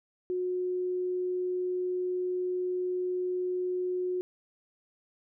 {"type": "tone", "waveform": "sine", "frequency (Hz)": 363.6, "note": "F#4", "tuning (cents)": -30, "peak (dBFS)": -28, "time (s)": [0.3, 4.21], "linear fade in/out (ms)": 0, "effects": []}